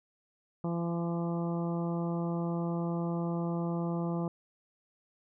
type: harmonic tone with a mistuned harmonic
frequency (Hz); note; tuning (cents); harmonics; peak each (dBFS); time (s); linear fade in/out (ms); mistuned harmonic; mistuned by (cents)
169.9; F3; -47; 1 / 2 / 3 / 4 / 5 / 6 / 7; -31 / -37 / -41 / -43 / -45 / -47 / -48; 0.64-4.28; 2; 6; +15
effects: none